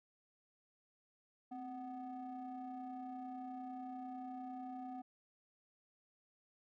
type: ring-modulated tone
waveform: triangle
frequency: 243.7 Hz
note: B3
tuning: 23 cents flat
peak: -39 dBFS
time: 1.51-5.02 s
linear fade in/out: 10 ms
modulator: 503 Hz
effects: none